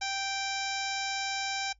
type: harmonic tone with a mistuned harmonic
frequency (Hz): 783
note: G5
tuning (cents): -2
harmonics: 1 / 2 / 3 / 4 / 5 / 6 / 7 / 8 / 9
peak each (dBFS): -35 / -39 / -38 / -43 / -40 / -44 / -41 / -45 / -45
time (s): 0.01-1.73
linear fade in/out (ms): 10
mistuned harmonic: 6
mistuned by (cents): +66
effects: noise-tail reverb RT60 0.1 s tail -19 dB re dry + added 50 Hz sine -60 dBFS peak until 1.79 s